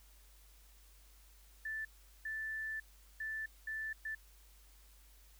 sine tone bursts at uneven times, 1760 Hz, A6, in tune, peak -38 dBFS, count 5, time 1.65-1.85 / 2.25-2.8 / 3.2-3.46 / 3.67-3.93 / 4.05-4.15 s, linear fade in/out 5 ms, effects added 50 Hz sine -60 dBFS peak until 5.39 s + white hiss -66 dBFS RMS until 5.39 s

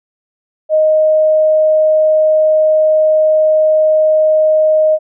sine tone, 622.3 Hz, D#5, in tune, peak -7 dBFS, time 0.69-4.99 s, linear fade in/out 50 ms, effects none

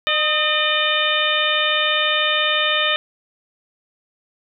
harmonic tone with a mistuned harmonic, 606 Hz, D#5, 46 cents flat, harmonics 1 / 2 / 3 / 4 / 5 / 6, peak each -25 / -24 / -23 / -24 / -22 / -22 dBFS, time 0.07-2.96 s, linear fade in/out 0 ms, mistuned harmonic 2, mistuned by +52 cents, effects none

